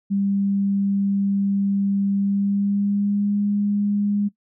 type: tone with pitch glide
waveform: sine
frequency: 198.4 to 204.3 Hz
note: G3 to G#3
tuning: +21 to -28 cents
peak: -18 dBFS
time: 0.1-4.29 s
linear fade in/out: 20 ms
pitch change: +51 cents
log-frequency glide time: 2.16-3.39 s
effects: noise-tail reverb RT60 0.1 s tail -19 dB re dry